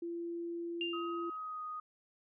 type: tone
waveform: sine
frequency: 340.7 Hz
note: F4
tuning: 43 cents flat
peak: -37 dBFS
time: 0.02-1.3 s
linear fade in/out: 5 ms
type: tone with exponential decay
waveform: sine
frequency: 2794 Hz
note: F7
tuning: in tune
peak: -33 dBFS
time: 0.81-1.37 s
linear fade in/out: 1 ms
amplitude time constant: 120 ms
type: tone with pitch glide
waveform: sine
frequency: 1262 to 1243.2 Hz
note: D#6 to D#6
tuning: +24 to -2 cents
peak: -39 dBFS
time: 0.93-1.8 s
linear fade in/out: 5 ms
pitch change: -26 cents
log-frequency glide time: 1.39-1.63 s
effects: none